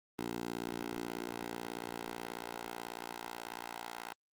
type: tone with high-pass filter sweep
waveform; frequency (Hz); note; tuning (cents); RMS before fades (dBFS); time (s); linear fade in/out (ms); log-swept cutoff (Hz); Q
10% pulse; 58.27; A#1; 0; -42; 0.19-4.13; 0; 260 to 740; 1.2
effects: Opus 24 kbps